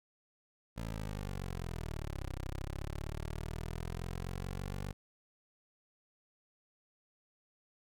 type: linear two-way sweep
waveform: 15% pulse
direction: down then up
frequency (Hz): 57 to 31.89 to 49.17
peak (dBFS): -32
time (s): 0.76-4.93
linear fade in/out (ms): 20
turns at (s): 2.33
effects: none